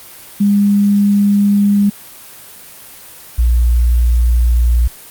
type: tone pair in turn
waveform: sine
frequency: 202.8 / 59.46 Hz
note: G#3 / A#1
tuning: -41 / +35 cents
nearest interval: octave + major sixth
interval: 2124 cents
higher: first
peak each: -8 dBFS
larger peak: neither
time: 0.4-1.9 / 3.38-4.88 s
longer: neither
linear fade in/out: 10 ms
effects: white hiss -36 dBFS RMS until 5.1 s + Opus 32 kbps